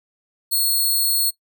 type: tone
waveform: 5% pulse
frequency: 4317 Hz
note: C#8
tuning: 47 cents flat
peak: -10 dBFS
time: 0.51-1.31 s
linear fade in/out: 20 ms
effects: noise-tail reverb RT60 0.1 s tail -18 dB re dry